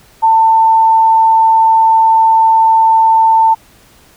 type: tone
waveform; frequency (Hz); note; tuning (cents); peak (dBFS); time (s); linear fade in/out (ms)
sine; 894; A5; +27; -5; 0.22-3.55; 20
effects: pink hiss -45 dBFS RMS until 4.16 s